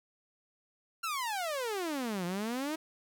sawtooth exponential two-way sweep, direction down then up, 1396.9 to 170.7 to 324.4 Hz, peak -29 dBFS, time 1.03-2.76 s, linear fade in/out 10 ms, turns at 2.25 s, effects none

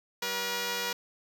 5% pulse tone pair together, 190.81 / 480 Hz, G3 / B4, -46 / -49 cents, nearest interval octave + major third, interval 1597 cents, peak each -28 / -19 dBFS, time 0.22-0.93 s, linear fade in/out 5 ms, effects none

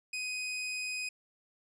sawtooth tone, 2502 Hz, D#7, 9 cents sharp, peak -31 dBFS, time 0.13-1.09 s, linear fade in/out 5 ms, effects resampled to 22050 Hz

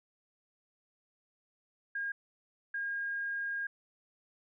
sine tone bursts at uneven times, 1622 Hz, G#6, 41 cents flat, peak -33 dBFS, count 2, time 1.95-2.12 / 2.74-3.67 s, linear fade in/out 5 ms, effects none

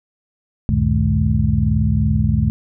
sine tone cluster, 68.7 / 91.1 / 112.3 / 150.3 / 212.8 Hz, C#2 / F#2 / A2 / D3 / G#3, -15 / -26 / +36 / +40 / +42 cents, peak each -20 dBFS, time 0.69-2.5 s, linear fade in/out 0 ms, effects none

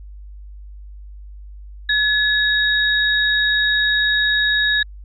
sine tone pair together, 1702 / 3776 Hz, G#6 / A#7, +42 / +22 cents, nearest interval octave + major second, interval 1380 cents, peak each -16 / -19 dBFS, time 1.89-4.83 s, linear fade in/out 5 ms, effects added 50 Hz sine -34 dBFS peak until 5.04 s

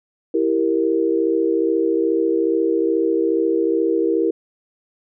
sine chord, E diminished, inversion none, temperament equal, 329.6 / 392 / 466.2 Hz, E4 / G4 / Bb4, 0 / 0 / 0 cents, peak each -19 / -21 / -20 dBFS, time 0.34-4.31 s, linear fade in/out 5 ms, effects none

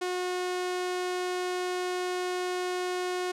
sawtooth tone, 362.5 Hz, F#4, 35 cents flat, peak -25 dBFS, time 0.01-3.32 s, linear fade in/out 10 ms, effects low-pass 9000 Hz 12 dB/octave

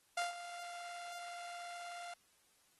sawtooth tone with ADSR envelope, 698.5 Hz, F5, in tune, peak -29 dBFS, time 0.17-2.14 s, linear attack 6 ms, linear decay 150 ms, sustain -13 dB, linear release 5 ms, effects white hiss -72 dBFS RMS until 2.79 s + AAC 32 kbps

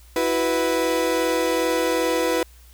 35% pulse chord, E suspended second, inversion none, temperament equal with one note detuned, 327.5 / 370 / 493.9 Hz, E4 / F#4 / B4, -11 / 0 / 0 cents, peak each -23 / -25 / -20 dBFS, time 0.16-2.43 s, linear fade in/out 2 ms, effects added 60 Hz sine -46 dBFS peak until 2.73 s + white hiss -54 dBFS RMS until 2.73 s

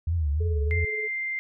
sine tone with vibrato, 78.2 Hz, D#2, 9 cents sharp, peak -22 dBFS, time 0.07-0.85 s, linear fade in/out 5 ms, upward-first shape triangle, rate 3.2 Hz, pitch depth 190 cents each way
sine tone with tremolo, 430 Hz, A4, 40 cents flat, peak -31 dBFS, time 0.4-1.08 s, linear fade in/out 10 ms, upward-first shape sine, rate 19 Hz, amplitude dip 45%
sine tone, 2093 Hz, C7, in tune, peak -27 dBFS, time 0.71-1.39 s, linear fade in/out 0 ms
effects none

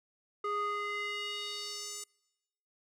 square tone with band-pass filter sweep, 412.2 Hz, G#4, 13 cents flat, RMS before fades -37 dBFS, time 0.44-2.04 s, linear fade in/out 5 ms, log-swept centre 1000 to 7700 Hz, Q 2.5, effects noise-tail reverb RT60 1.0 s tail -26 dB re dry

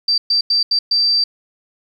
sine tone bursts at uneven times, 4674 Hz, D8, 9 cents flat, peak -12 dBFS, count 5, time 0.08-0.18 / 0.3-0.41 / 0.5-0.63 / 0.71-0.79 / 0.91-1.24 s, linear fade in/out 5 ms, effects 8-bit

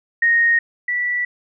sine tone pair in turn, 1862 / 1958.5 Hz, A#6 / B6, -2 / -15 cents, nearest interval minor second, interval 87 cents, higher second, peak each -12 / -18 dBFS, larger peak first, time 0.22-0.59 / 0.88-1.25 s, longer neither, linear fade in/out 5 ms, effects none

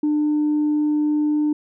sine tone, 299.7 Hz, D4, 35 cents sharp, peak -15 dBFS, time 0.03-1.53 s, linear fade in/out 5 ms, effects tanh soft clip ceiling -14 dBFS

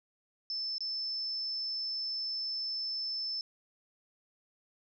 sine tone with dropouts, 5274 Hz, E8, in tune, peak -33 dBFS, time 0.5-3.41 s, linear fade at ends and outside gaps 1 ms, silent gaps 0.782-0.806 s, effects none

